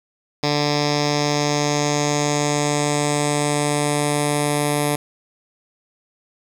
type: tone with low-pass filter sweep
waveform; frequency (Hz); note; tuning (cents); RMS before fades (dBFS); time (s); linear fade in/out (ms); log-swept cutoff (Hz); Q
10% pulse; 146.83; D3; 0; -20; 0.43-4.96; 5; 5000 to 11000; 3.8
effects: 7-bit